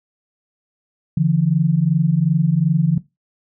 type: tone pair together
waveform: sine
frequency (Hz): 145.71 / 168.4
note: D3 / E3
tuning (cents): -13 / +37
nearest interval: minor third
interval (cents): 250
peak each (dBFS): -16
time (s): 1.17-2.98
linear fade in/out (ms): 5
effects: noise-tail reverb RT60 0.2 s tail -18 dB re dry

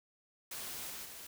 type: noise with level steps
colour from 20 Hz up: white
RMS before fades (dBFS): -43 / -45 / -49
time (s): 0.51-1.27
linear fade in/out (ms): 5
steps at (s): 0.9 / 1.05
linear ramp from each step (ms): 2
effects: none

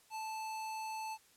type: tone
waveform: square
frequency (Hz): 877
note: A5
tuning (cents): -6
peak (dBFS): -40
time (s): 0.1-1.18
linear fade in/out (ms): 50
effects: white hiss -66 dBFS RMS until 1.36 s + low-pass 12000 Hz 12 dB/octave

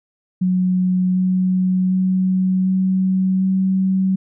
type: tone with pitch steps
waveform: sine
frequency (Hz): 183.5 / 184.99 / 186.49 / 188.01 / 189.53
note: F#3 / F#3 / F#3 / F#3 / F#3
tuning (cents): -14 / 0 / +14 / +28 / +42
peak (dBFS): -14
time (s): 0.41-4.16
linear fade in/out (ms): 10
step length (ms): 750
effects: none

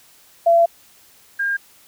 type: tone pair in turn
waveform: sine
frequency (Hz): 677 / 1610.2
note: E5 / G6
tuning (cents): +46 / +46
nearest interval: octave + minor third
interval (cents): 1500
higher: second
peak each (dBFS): -10 / -18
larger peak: first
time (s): 0.46-0.66 / 1.39-1.57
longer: first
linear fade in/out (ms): 10
effects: white hiss -51 dBFS RMS until 1.87 s

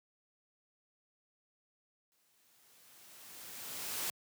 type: noise with exponential growth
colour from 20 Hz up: white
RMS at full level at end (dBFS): -36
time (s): 2.12-4.1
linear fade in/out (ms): 0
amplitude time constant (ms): 430
effects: high-pass 100 Hz 12 dB/octave

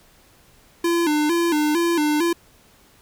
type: tone with vibrato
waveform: square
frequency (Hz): 319.7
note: D#4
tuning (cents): +47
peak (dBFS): -18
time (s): 0.84-2.33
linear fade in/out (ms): 5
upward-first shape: square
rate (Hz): 2.2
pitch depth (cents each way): 110
effects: pink hiss -54 dBFS RMS until 3.01 s

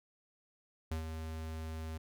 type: tone with ADSR envelope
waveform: square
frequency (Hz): 79.9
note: D#2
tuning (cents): +47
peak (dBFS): -34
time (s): 0.91-1.98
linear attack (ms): 6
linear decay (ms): 110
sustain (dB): -6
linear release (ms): 10
effects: none

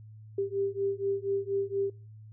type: beating tone pair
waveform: sine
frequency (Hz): 393.1 / 397.3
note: G4 / G4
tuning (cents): +5 / +23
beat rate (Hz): 4.2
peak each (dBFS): -31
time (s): 0.38-1.9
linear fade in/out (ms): 5
effects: noise-tail reverb RT60 0.4 s tail -25 dB re dry + added 108 Hz sine -46 dBFS peak until 2.32 s

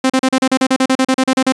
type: tone bursts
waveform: sawtooth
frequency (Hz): 261.6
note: C4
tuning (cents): 0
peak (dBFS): -6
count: 16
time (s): 0.04-1.523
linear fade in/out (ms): 5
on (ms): 58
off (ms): 37
effects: resampled to 22050 Hz

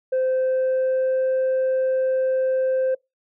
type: tone with pitch glide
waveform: sine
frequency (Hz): 518 to 521.3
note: C5 to C5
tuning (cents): -17 to -6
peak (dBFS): -16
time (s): 0.12-2.95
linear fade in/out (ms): 10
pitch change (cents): +11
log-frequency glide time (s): 0.3-1.29
effects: noise-tail reverb RT60 0.2 s tail -26 dB re dry + tanh soft clip ceiling -17 dBFS

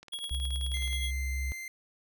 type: click train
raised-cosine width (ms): 0.2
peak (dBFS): -31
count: 18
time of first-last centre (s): 0.03-0.929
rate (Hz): 18.9
type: tone with tremolo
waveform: square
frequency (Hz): 3324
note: G#7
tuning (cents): +1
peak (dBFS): -33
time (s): 0.12-1.11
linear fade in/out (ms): 10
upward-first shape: triangle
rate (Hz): 10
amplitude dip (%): 70
type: tone with vibrato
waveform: sine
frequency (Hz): 66.4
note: C2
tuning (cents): +26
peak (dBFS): -30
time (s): 0.31-1.52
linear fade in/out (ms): 0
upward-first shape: sine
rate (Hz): 4.8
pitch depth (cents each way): 13
type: tone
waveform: 45% pulse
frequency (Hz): 2085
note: C7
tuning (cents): -7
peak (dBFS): -38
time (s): 0.74-1.68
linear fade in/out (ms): 2
effects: none

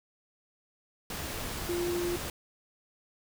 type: tone in noise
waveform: sine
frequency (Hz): 349.2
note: F4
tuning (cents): 0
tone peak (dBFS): -29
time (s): 1.69-2.16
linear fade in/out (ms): 2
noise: pink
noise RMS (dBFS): -37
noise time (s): 1.1-2.3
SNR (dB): +5
effects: none

